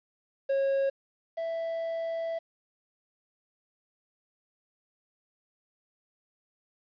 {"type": "tone pair in turn", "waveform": "triangle", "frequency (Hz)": [546, 660.7], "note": ["C#5", "E5"], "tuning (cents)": [-26, 4], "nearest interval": "minor third", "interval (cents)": 330, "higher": "second", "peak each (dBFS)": [-22, -28], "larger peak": "first", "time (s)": [[0.49, 0.9], [1.37, 2.39]], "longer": "second", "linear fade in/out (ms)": 10, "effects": ["resampled to 11025 Hz", "10-bit"]}